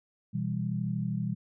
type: chord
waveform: sine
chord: E minor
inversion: second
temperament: just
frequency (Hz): 123.61 / 164.81 / 197.78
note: B2 / E3 / G3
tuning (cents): +2 / 0 / +16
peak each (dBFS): -33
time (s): 0.33-1.35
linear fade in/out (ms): 20
effects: none